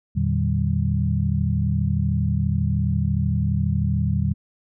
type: tone cluster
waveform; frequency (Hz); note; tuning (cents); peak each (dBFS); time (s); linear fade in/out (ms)
sine; 84.1 / 116.5 / 150.6 / 193.3; E2 / A#2 / D3 / G3; +35 / -1 / +44 / -24; -23 / -24 / -25 / -25; 0.15-4.34; 20
effects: none